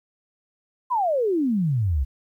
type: exponential sweep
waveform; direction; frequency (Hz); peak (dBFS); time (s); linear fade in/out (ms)
sine; down; 1046.5 to 61.74; -19; 0.9-2.05; 20
effects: 10-bit